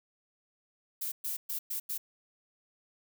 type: noise bursts at uneven times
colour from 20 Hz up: violet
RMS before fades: -35 dBFS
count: 5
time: 1.01-1.12 / 1.24-1.37 / 1.49-1.59 / 1.7-1.8 / 1.89-1.98 s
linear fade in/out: 10 ms
effects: none